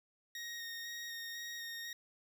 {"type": "tone with vibrato", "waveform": "20% pulse", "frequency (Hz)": 1864.7, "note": "A#6", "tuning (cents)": 0, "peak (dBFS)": -37, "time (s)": [0.35, 1.93], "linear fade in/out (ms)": 2, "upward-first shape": "square", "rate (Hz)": 2, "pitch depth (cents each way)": 11, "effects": []}